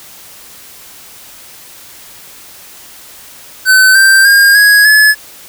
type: tone with pitch steps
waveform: square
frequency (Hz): 1522 / 1567.5 / 1614.4 / 1662.6 / 1712.3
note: F#6 / G6 / G#6 / G#6 / A6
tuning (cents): +48 / -1 / -49 / +1 / -48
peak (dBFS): -4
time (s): 3.65-5.15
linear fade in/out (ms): 50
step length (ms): 300
effects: white hiss -35 dBFS RMS until 5.48 s